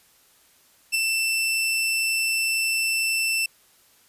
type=tone with ADSR envelope; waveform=sawtooth; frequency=2669 Hz; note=E7; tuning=21 cents sharp; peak=-14 dBFS; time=0.92-3.46 s; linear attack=29 ms; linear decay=5 ms; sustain=-4 dB; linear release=4 ms; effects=white hiss -58 dBFS RMS until 4.08 s + resampled to 32000 Hz